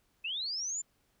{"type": "linear sweep", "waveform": "sine", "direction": "up", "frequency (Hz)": [2523, 7290], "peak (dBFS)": -33, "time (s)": [0.24, 0.82], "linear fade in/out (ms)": 10, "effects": ["pink hiss -73 dBFS RMS until 1.2 s"]}